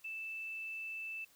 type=tone; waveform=sine; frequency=2642 Hz; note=E7; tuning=3 cents sharp; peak=-40 dBFS; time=0.04-1.25 s; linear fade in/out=10 ms; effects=white hiss -66 dBFS RMS until 1.35 s